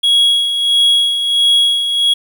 triangle tone with tremolo, 3322 Hz, G#7, in tune, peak -6 dBFS, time 0.03-2.14 s, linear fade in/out 10 ms, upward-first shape sine, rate 1.5 Hz, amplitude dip 55%, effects 7-bit

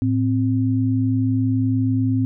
sine tone pair together, 109.6 / 261.3 Hz, A2 / C4, -6 / -2 cents, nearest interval octave + minor third, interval 1504 cents, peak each -19 dBFS, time 0.02-2.25 s, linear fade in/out 0 ms, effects none

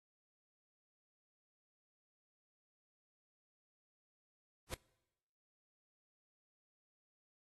pink noise with exponential growth, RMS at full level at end -37 dBFS, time 4.67-4.74 s, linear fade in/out 1 ms, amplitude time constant 15 ms, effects noise-tail reverb RT60 1.0 s tail -24 dB re dry + AAC 32 kbps

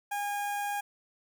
sawtooth tone with notch filter, 816 Hz, G#5, 31 cents flat, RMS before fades -33 dBFS, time 0.11-0.81 s, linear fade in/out 10 ms, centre 4300 Hz, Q 1, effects none

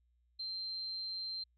sine tone, 4141 Hz, C8, 19 cents flat, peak -38 dBFS, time 0.39-1.44 s, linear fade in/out 10 ms, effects added 60 Hz sine -70 dBFS peak until 1.57 s

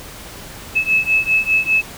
sine beating tone pair, 2596 / 2601 Hz, E7 / E7, -27 / -24 cents, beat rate 5 Hz, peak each -17 / -16 dBFS, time 0.75-1.82 s, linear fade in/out 20 ms, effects pink hiss -35 dBFS RMS until 1.97 s

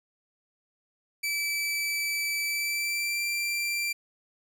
sawtooth tone with pitch glide, 2312 to 2358 Hz, D7 to D7, -28 to +6 cents, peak -24 dBFS, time 1.23-3.93 s, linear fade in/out 10 ms, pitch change +34 cents, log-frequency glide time 2.45-3.24 s, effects none

